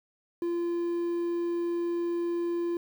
triangle tone, 343.6 Hz, F4, 28 cents flat, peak -25 dBFS, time 0.42-2.77 s, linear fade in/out 2 ms, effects 9-bit

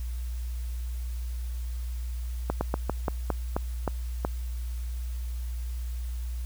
slowing click train, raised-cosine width 1 ms, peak -12 dBFS, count 9, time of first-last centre 2.5-4.249 s, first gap 110 ms, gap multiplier 1.19, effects added 60 Hz sine -30 dBFS peak until 6.45 s + white hiss -52 dBFS RMS until 6.45 s

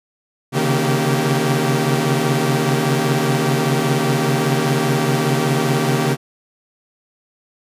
sawtooth tone cluster, 134.8 / 139.8 / 156 / 231 / 386.7 Hz, C#3 / C#3 / D#3 / A#3 / G4, -48 / +15 / +5 / -16 / -24 cents, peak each -18 dBFS, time 0.52-6.17 s, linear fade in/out 50 ms, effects resampled to 32000 Hz

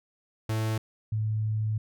45% pulse / sine tone pair in turn, 110 / 108.36 Hz, A2 / A2, 0 / -26 cents, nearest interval unison, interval 26 cents, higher first, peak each -26 / -25 dBFS, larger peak second, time 0.49-0.78 / 1.12-1.78 s, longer second, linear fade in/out 5 ms, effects none

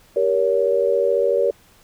sine chord, G diminished, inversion none, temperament just, 392 / 470.4 / 564.5 Hz, G4 / Bb4 / Db5, 0 / +16 / +31 cents, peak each -22 / -19 / -19 dBFS, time 0.16-1.51 s, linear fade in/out 5 ms, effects pink hiss -53 dBFS RMS until 1.83 s

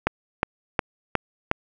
click train, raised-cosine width 0.5 ms, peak -4 dBFS, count 5, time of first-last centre 0.07-1.514 s, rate 2.77 Hz, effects none

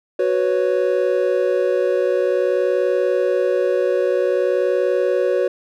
triangle chord, F# suspended fourth, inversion none, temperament equal, 370 / 493.9 / 554.4 Hz, F#4 / B4 / C#5, 0 / 0 / 0 cents, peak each -18 dBFS, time 0.19-5.48 s, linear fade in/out 5 ms, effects none

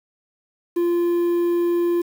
triangle tone with quantisation, 345.9 Hz, F4, 17 cents flat, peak -15 dBFS, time 0.76-2.02 s, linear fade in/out 10 ms, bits 7, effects none

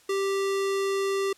square tone, 392 Hz, G4, in tune, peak -25 dBFS, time 0.09-1.33 s, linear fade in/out 5 ms, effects white hiss -58 dBFS RMS until 1.37 s + low-pass 10000 Hz 12 dB/octave

